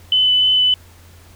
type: tone with vibrato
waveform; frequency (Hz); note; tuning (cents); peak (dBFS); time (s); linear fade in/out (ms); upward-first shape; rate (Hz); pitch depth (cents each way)
sine; 3011; F#7; +30; -11; 0.12-0.74; 2; sine; 3.3; 8
effects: added 86 Hz sine -43 dBFS peak until 1.35 s + pink hiss -48 dBFS RMS until 1.35 s